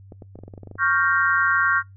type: clicks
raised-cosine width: 2 ms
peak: -26 dBFS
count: 12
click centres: 0.122 / 0.222 / 0.356 / 0.389 / 0.436 / 0.48 / 0.538 / 0.578 / 0.633 / 0.673 / 0.713 / 0.755 s
type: chord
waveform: sine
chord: G half-diminished seventh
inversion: second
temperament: equal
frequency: 1108.7 / 1396.9 / 1568 / 1864.7 Hz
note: Db6 / F6 / G6 / Bb6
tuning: 0 / 0 / 0 / 0 cents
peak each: -23 / -21 / -21 / -26 dBFS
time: 0.78-1.83 s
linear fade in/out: 50 ms
effects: noise-tail reverb RT60 0.2 s tail -25 dB re dry + added 97 Hz sine -43 dBFS peak until 1.96 s